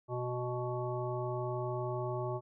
harmonic tone, 123.6 Hz, B2, 2 cents sharp, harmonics 1 / 3 / 5 / 7 / 9, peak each -37 / -38 / -40 / -43 / -44 dBFS, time 0.08-2.41 s, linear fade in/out 50 ms, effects none

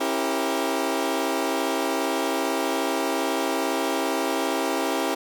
20% pulse chord, C# diminished seventh, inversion none, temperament equal with one note detuned, 272.1 / 329.6 / 392 / 466.2 Hz, C#4 / E4 / G4 / Bb4, -32 / 0 / 0 / 0 cents, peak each -23 / -23 / -24 / -26 dBFS, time 0-5.15 s, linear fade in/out 10 ms, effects none

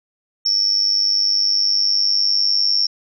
sine tone with amplitude modulation, 5450 Hz, F8, 43 cents flat, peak -10 dBFS, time 0.45-2.87 s, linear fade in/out 10 ms, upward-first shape sine, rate 99.9 Hz, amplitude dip 100%, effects none

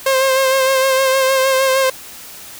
sawtooth tone with vibrato, 530 Hz, C5, 22 cents sharp, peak -8 dBFS, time 0.06-1.9 s, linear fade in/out 5 ms, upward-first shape sine, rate 6.5 Hz, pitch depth 30 cents each way, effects white hiss -35 dBFS RMS until 2.59 s

